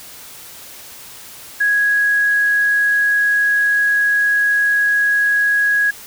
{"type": "tone", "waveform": "sine", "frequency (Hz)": 1661.2, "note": "G#6", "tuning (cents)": 0, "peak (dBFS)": -12, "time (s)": [1.6, 5.91], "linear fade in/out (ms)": 10, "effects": ["white hiss -37 dBFS RMS until 6.06 s"]}